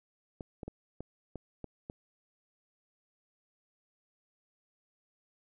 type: clicks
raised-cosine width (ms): 2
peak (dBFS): -27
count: 7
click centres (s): 0.408 / 0.632 / 0.68 / 1.006 / 1.357 / 1.643 / 1.899
effects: none